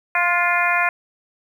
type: harmonic tone with a mistuned harmonic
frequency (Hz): 349.2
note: F4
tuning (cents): 0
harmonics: 2 / 3 / 4 / 5 / 6 / 7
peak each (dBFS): -23 / -23 / -23 / -23 / -23 / -23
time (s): 0.15-0.89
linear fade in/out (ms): 2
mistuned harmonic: 4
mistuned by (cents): +23
effects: 8-bit